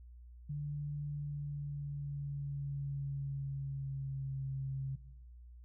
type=tone with pitch glide; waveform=sine; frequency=146 to 134.66 Hz; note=D3 to C#3; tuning=-10 to -50 cents; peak=-36 dBFS; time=0.49-4.96 s; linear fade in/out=10 ms; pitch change=-140 cents; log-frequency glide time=1.08-4.45 s; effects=noise-tail reverb RT60 1.0 s tail -17 dB re dry + added 60 Hz sine -51 dBFS peak until 5.64 s